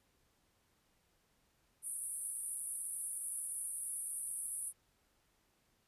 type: band-pass noise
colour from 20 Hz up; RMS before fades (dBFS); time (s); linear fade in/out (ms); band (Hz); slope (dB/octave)
pink; -42; 1.82-4.73; 50; 9200 to 11000; 96
effects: pink hiss -75 dBFS RMS until 5.87 s + resampled to 32000 Hz